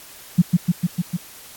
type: tone with echo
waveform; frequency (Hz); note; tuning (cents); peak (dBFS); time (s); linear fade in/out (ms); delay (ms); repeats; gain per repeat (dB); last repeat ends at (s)
sine; 174.61; F3; 0; -8; 0.38-0.42; 10; 150; 5; -2; 1.17
effects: white hiss -42 dBFS RMS until 1.56 s + AAC 64 kbps